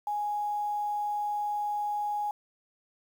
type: tone with quantisation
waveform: sine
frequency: 830.6 Hz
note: G#5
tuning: in tune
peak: -28 dBFS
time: 0.07-2.31 s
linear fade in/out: 2 ms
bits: 9
effects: none